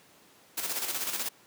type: noise with tremolo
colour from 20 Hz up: white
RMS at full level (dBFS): -31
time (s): 0.57-1.29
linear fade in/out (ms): 10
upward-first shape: square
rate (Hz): 16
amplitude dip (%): 50
effects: pink hiss -58 dBFS RMS until 1.46 s + high-pass 200 Hz 12 dB/octave